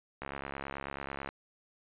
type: click train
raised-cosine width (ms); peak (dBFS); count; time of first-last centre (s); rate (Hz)
0.5; -23; 75; 0.22-1.289; 69.2
effects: resampled to 8000 Hz